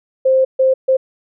sine tone bursts at uneven times, 525 Hz, C5, 6 cents sharp, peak -9 dBFS, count 3, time 0.25-0.45 / 0.59-0.74 / 0.88-0.97 s, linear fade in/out 10 ms, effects none

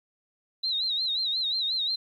sine tone with vibrato, 3929 Hz, B7, 10 cents flat, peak -25 dBFS, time 0.63-1.96 s, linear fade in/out 10 ms, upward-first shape sine, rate 5.6 Hz, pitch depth 110 cents each way, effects 10-bit

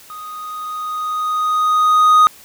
triangle tone with level ramp, 1244.5 Hz, D#6, in tune, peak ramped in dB -28 to -4 dBFS, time 0.1-2.27 s, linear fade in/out 0 ms, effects white hiss -43 dBFS RMS until 2.44 s

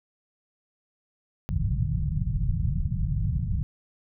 white low-pass noise, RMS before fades -26 dBFS, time 1.49-3.63 s, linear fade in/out 0 ms, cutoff 160 Hz, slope 48 dB/octave, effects none

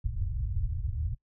white low-pass noise, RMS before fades -31 dBFS, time 0.04-1.15 s, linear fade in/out 10 ms, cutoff 110 Hz, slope 48 dB/octave, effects noise-tail reverb RT60 0.1 s tail -22 dB re dry

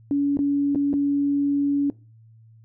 sine tone with dropouts, 283.7 Hz, C#4, 40 cents sharp, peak -18 dBFS, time 0.11-1.9 s, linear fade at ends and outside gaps 1 ms, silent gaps 0.371-0.39 / 0.749-0.757 / 0.931-0.938 s, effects noise-tail reverb RT60 0.3 s tail -20 dB re dry + added 112 Hz sine -48 dBFS peak until 2.64 s

